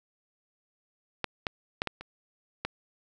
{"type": "clicks", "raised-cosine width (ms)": 0.3, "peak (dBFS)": [-12, -13, -11, -14, -25, -14], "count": 6, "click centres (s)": [1.243, 1.468, 1.819, 1.873, 2.01, 2.65], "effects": []}